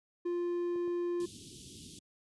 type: tone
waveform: triangle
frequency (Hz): 349.2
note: F4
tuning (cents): 0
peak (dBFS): -29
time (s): 0.25-1.26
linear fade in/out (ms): 10
type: clicks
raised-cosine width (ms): 2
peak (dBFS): -38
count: 2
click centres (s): 0.759 / 0.877
type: band-stop noise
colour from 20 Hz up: pink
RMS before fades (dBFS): -48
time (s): 1.2-1.99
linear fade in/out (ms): 2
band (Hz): 380 to 3000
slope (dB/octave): 48
effects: high-pass 100 Hz 12 dB/octave + resampled to 24000 Hz